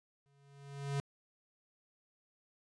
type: tone with exponential growth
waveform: square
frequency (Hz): 140.3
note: C#3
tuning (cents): +21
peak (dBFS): -32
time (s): 0.26-1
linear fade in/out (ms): 0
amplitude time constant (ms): 160
effects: resampled to 22050 Hz